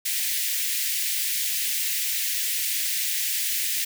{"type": "high-pass noise", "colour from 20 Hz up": "white", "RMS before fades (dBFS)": -26, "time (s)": [0.05, 3.85], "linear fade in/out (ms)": 10, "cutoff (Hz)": 1800, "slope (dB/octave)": 48, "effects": []}